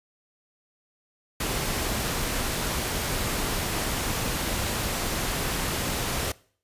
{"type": "noise", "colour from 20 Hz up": "pink", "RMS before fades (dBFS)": -28, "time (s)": [1.4, 6.32], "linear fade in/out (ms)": 5, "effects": ["noise-tail reverb RT60 0.5 s tail -22 dB re dry", "resampled to 32000 Hz"]}